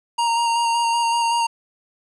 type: tone with vibrato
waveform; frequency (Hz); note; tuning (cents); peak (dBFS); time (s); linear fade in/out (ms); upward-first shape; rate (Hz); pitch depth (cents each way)
square; 932.3; A#5; 0; -18; 0.18-1.47; 10; square; 5.3; 14
effects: resampled to 24000 Hz + 9-bit